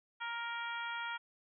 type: harmonic tone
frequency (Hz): 467.8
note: A#4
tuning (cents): +6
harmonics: 2 / 3 / 4 / 5 / 6 / 7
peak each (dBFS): -42 / -41 / -46 / -47 / -54 / -48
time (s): 0.2-1.18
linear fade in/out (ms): 20
effects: none